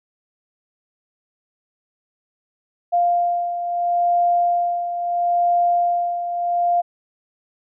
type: beating tone pair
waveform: sine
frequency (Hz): 698.5 / 699.25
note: F5 / F5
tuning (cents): 0 / +2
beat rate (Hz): 0.75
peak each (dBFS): -17 / -24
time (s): 2.92-6.82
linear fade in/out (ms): 20
effects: none